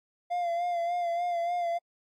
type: tone with vibrato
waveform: triangle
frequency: 694 Hz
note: F5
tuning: 11 cents flat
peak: -25 dBFS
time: 0.3-1.79 s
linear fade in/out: 20 ms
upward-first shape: sine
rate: 3.4 Hz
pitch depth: 39 cents each way
effects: AAC 64 kbps